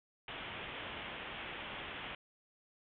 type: low-pass noise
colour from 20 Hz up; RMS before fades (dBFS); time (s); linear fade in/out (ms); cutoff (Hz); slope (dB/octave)
white; -45; 0.28-2.15; 2; 3400; 96
effects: none